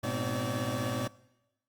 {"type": "tone cluster", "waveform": "25% pulse", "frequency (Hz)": [105.5, 122.3, 259.6, 308.8, 572], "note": ["G#2", "B2", "C4", "D#4", "D5"], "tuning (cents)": [28, -16, -13, -13, -46], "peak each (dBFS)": [-34, -31, -34, -40, -33], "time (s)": [0.03, 1.08], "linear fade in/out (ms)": 10, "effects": ["noise-tail reverb RT60 1.0 s tail -22 dB re dry", "Opus 48 kbps"]}